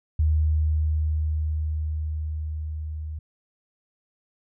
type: tone with level ramp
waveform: sine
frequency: 77.3 Hz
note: D#2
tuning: 11 cents flat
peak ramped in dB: -17 to -30 dBFS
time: 0.19-3.19 s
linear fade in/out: 5 ms
effects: none